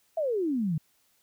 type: exponential sweep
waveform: sine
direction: down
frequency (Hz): 676 to 146.83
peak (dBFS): -25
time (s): 0.17-0.78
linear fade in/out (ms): 5
effects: white hiss -68 dBFS RMS until 1.22 s